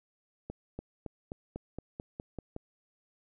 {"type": "accelerating click train", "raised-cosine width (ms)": 2, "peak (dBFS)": -25, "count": 10, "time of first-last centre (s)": [0.5, 2.564], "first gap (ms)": 290, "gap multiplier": 0.94, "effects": []}